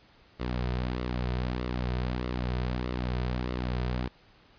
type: tone with flanger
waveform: sawtooth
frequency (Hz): 61.74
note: B1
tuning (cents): 0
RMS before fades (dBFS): -31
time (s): 0.39-4.09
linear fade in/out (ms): 20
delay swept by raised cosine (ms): 1.2 to 3.7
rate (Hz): 1.6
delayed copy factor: -0.5
effects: pink hiss -59 dBFS RMS until 4.58 s + resampled to 11025 Hz